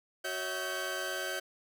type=tone cluster; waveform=sawtooth; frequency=371.7 / 558 / 647 / 1546 Hz; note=F#4 / C#5 / E5 / G6; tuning=+8 / +11 / -32 / -24 cents; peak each=-38 / -37 / -37 / -33 dBFS; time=0.24-1.4 s; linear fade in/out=10 ms; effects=none